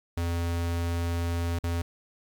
square tone with dropouts, 85.2 Hz, F2, 42 cents flat, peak -27 dBFS, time 0.17-1.82 s, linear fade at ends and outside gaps 5 ms, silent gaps 1.589-1.637 s, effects 10-bit

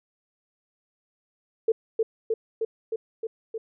sine tone with echo, 446.9 Hz, A4, 27 cents sharp, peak -17 dBFS, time 1.68-1.72 s, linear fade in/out 5 ms, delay 310 ms, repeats 6, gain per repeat -2 dB, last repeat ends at 3.58 s, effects none

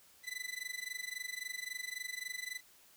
sawtooth tone with amplitude modulation, 2000 Hz, B6, 21 cents sharp, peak -33 dBFS, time 0.23-2.61 s, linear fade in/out 50 ms, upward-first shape sine, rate 23.7 Hz, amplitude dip 90%, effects white hiss -63 dBFS RMS until 2.96 s

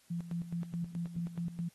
sine tone with tremolo, 170.6 Hz, F3, 40 cents flat, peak -33 dBFS, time 0.1-1.69 s, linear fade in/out 10 ms, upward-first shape square, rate 4.7 Hz, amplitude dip 70%, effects white hiss -66 dBFS RMS until 1.74 s + AAC 32 kbps

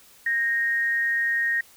sine tone pair together, 1616.5 / 1864.7 Hz, G#6 / A#6, -47 / 0 cents, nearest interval major second, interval 247 cents, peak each -33 / -21 dBFS, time 0.26-1.61 s, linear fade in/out 5 ms, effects white hiss -53 dBFS RMS until 1.76 s

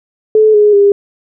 sine tone with pitch steps, 432.7 / 417.7 / 403.3 Hz, A4 / G#4 / G4, -29 / +10 / +49 cents, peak -4 dBFS, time 0.35-0.92 s, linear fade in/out 2 ms, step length 190 ms, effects none

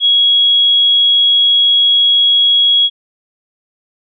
sine tone, 3322 Hz, G#7, in tune, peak -7 dBFS, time 0-2.9 s, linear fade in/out 50 ms, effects none

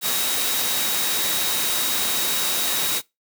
sine tone in noise, 3800 Hz, A#7, 33 cents sharp, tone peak -29 dBFS, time 0.01-3.02 s, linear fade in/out 50 ms, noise white, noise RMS -23 dBFS, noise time 0.01-3.02 s, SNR -9 dB, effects noise-tail reverb RT60 0.2 s tail -22 dB re dry + high-pass 150 Hz 12 dB/octave

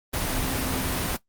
sine tone in noise, 260.3 Hz, C4, 9 cents flat, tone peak -33 dBFS, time 0.3-0.99 s, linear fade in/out 10 ms, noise pink, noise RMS -27 dBFS, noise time 0.13-1.17 s, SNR -9 dB, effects noise-tail reverb RT60 0.1 s tail -17 dB re dry + Opus 32 kbps

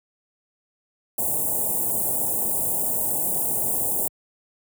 white band-stop noise, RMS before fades -24 dBFS, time 1.18-4.08 s, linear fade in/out 5 ms, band 870 to 8000 Hz, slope 48 dB/octave, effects high-pass 80 Hz 12 dB/octave

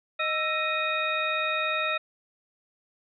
harmonic tone with a mistuned harmonic, 622.3 Hz, D#5, in tune, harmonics 1 / 2 / 3 / 4 / 6, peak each -32 / -30 / -34 / -29 / -34 dBFS, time 0.19-1.98 s, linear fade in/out 10 ms, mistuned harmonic 2, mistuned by +110 cents, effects none

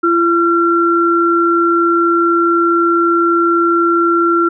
sine tone pair together, 339.4 / 1364 Hz, F4 / F6, -49 / -41 cents, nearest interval 2 octaves, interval 2408 cents, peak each -12 dBFS, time 0.03-4.49 s, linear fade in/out 10 ms, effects none

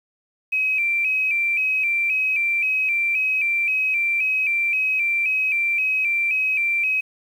sine tone with vibrato, 2446 Hz, D#7, 30 cents flat, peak -18 dBFS, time 0.52-7.01 s, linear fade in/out 10 ms, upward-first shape square, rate 1.9 Hz, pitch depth 66 cents each way, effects 8-bit

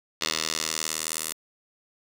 10% pulse tone with band-pass filter sweep, 79.3 Hz, D#2, 33 cents sharp, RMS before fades -30 dBFS, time 0.21-1.33 s, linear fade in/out 5 ms, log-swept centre 4400 to 10000 Hz, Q 1.3, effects none

